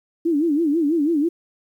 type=tone with vibrato; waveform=sine; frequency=311.1 Hz; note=D#4; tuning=in tune; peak=-16 dBFS; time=0.25-1.29 s; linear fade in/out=10 ms; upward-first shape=sine; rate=6.1 Hz; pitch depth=170 cents each way; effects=9-bit